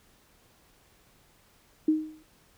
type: tone with exponential decay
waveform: sine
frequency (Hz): 311.1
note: D#4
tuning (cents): 0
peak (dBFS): -17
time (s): 1.88-2.23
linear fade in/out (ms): 5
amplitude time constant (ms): 76
effects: pink hiss -62 dBFS RMS until 2.57 s